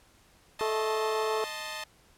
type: chord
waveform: 10% pulse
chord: A diminished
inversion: second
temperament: equal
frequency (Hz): 622.3 / 880 / 1046.5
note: Eb5 / A5 / C6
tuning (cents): 0 / 0 / 0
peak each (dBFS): -31 / -30 / -36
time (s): 0.59-1.84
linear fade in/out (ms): 5
type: harmonic tone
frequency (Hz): 218.2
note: A3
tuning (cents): -14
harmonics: 2 / 3 / 4 / 5 / 6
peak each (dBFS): -29 / -37 / -35 / -35 / -40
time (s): 0.61-1.44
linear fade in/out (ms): 0
effects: pink hiss -61 dBFS RMS until 2.17 s + low-pass 12000 Hz 12 dB/octave

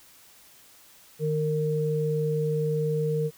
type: tone pair together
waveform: sine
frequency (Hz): 153.51 / 460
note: D#3 / A#4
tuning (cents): -23 / -23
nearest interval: octave + perfect fifth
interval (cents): 1900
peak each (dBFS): -26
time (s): 1.19-3.31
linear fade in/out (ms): 50
effects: white hiss -54 dBFS RMS until 3.37 s

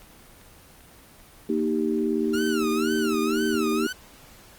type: click train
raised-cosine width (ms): 0.3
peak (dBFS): -35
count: 7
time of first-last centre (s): 0.02-2.382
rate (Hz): 2.54
type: chord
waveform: sine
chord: Eb major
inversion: second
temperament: equal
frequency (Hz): 233.1 / 311.1 / 392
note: Bb3 / Eb4 / G4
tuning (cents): 0 / 0 / 0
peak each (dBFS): -26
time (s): 1.49-3.87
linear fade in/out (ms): 5
type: tone with vibrato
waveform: sawtooth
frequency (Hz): 1368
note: F6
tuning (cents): -36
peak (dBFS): -26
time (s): 2.33-3.93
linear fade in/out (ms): 10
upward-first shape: sine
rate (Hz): 2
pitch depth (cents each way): 200
effects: pink hiss -50 dBFS RMS until 4.58 s + Opus 24 kbps

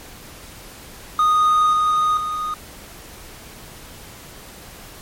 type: tone with level steps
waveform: triangle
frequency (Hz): 1238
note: D#6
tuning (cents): -9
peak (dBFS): -11 / -13 / -20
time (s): 1.19-2.54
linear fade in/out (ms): 2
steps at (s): 1.73 / 2.17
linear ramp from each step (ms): 2
effects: pink hiss -40 dBFS RMS until 5.01 s + MP3 64 kbps

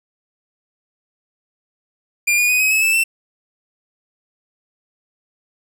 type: tone with pitch steps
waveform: 45% pulse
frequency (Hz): 2400 / 2445 / 2490 / 2537 / 2584 / 2632 / 2681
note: D7 / D#7 / D#7 / D#7 / E7 / E7 / E7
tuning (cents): +37 / -31 / +1 / +33 / -35 / -3 / +29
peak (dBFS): -13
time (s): 2.27-3.04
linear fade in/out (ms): 10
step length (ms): 110
effects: none

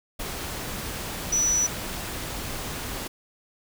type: tone in noise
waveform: sine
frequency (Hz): 5920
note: F#8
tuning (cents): 0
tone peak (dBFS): -20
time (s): 1.32-1.67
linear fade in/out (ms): 10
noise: pink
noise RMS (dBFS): -33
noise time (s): 0.19-3.08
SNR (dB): +10
effects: none

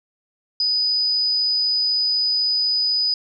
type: tone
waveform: sine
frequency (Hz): 4978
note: D#8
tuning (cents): 0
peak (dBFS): -17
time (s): 0.6-3.14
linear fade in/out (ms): 2
effects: none

